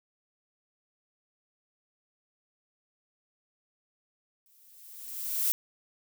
violet noise with exponential growth, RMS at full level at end -25 dBFS, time 4.46-5.52 s, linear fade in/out 0 ms, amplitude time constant 230 ms, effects none

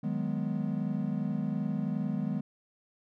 triangle chord, G# minor seventh, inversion second, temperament equal, 155.56 / 185 / 207.7 / 246.9 Hz, D#3 / F#3 / G#3 / B3, 0 / 0 / 0 / 0 cents, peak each -33 / -34 / -31 / -34 dBFS, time 0.03-2.41 s, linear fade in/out 10 ms, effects none

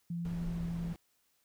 sine tone with pitch glide, 170.5 to 169.42 Hz, F3 to E3, -41 to +48 cents, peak -34 dBFS, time 0.1-0.93 s, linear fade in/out 5 ms, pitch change -11 cents, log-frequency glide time 0.21-0.62 s
brown noise, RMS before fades -43 dBFS, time 0.25-0.96 s, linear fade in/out 0 ms
effects white hiss -74 dBFS RMS until 1.44 s

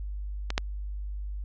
clicks, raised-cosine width 0.2 ms, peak -13 / -7 dBFS, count 2, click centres 0.504 / 0.579 s, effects added 50 Hz sine -32 dBFS peak until 1.44 s + low-pass 6000 Hz 12 dB/octave

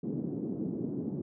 white band-pass noise, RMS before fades -35 dBFS, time 0.03-1.22 s, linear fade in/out 10 ms, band 150 to 320 Hz, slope 24 dB/octave, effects none

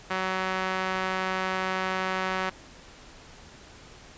sawtooth tone with band-pass filter, 187.5 Hz, F#3, 23 cents sharp, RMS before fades -29 dBFS, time 0.1-2.5 s, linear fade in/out 10 ms, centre 1500 Hz, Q 1, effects pink hiss -49 dBFS RMS until 4.17 s + resampled to 16000 Hz

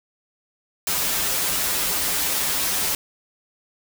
white noise with comb filter, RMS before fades -23 dBFS, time 0.87-2.95 s, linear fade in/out 2 ms, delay 8.6 ms, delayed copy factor -0.95, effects none

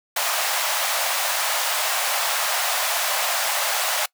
pink high-pass noise, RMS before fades -23 dBFS, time 0.16-4.06 s, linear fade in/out 5 ms, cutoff 600 Hz, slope 48 dB/octave, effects noise-tail reverb RT60 0.1 s tail -23 dB re dry

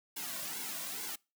white noise with flanger, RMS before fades -40 dBFS, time 0.16-1.16 s, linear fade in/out 10 ms, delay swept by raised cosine 1.6 to 2.4 ms, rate 2.3 Hz, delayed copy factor -0.8, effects noise-tail reverb RT60 0.3 s tail -26 dB re dry + high-pass 150 Hz 12 dB/octave

